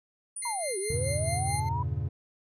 sine tone, 9400 Hz, D9, 1 cent sharp, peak -34 dBFS, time 0.36-1.6 s, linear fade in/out 5 ms
25% pulse tone with tremolo, 2093 Hz, C7, in tune, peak -32 dBFS, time 0.42-1.69 s, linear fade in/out 5 ms, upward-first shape sine, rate 4.7 Hz, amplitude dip 80%
sine linear two-way sweep, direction down then up, 991 to 370 to 991 Hz, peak -31 dBFS, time 0.45-1.83 s, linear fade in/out 5 ms, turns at 0.78 s
triangle chord, E diminished seventh, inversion none, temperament equal with one note detuned, 82.41 / 98 / 116.54 / 139.8 Hz, E2 / G2 / Bb2 / Db3, 0 / 0 / 0 / +15 cents, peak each -32 dBFS, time 0.9-2.09 s, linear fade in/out 5 ms
effects resampled to 32000 Hz

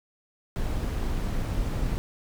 brown noise with amplitude modulation, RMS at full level -26 dBFS, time 0.56-1.98 s, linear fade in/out 0 ms, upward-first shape sine, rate 215 Hz, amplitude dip 35%, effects none

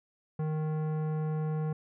sine tone with tanh clipping, 155.1 Hz, D#3, 5 cents flat, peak -31 dBFS, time 0.39-1.73 s, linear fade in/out 5 ms, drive 15 dB, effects none

